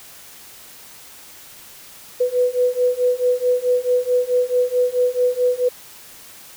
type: beating tone pair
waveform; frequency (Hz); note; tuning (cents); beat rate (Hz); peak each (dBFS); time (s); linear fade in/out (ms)
sine; 493.9 / 498.5; B4 / B4; 0 / +16; 4.6; -19 / -18; 2.2-5.69; 10
effects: white hiss -42 dBFS RMS until 6.56 s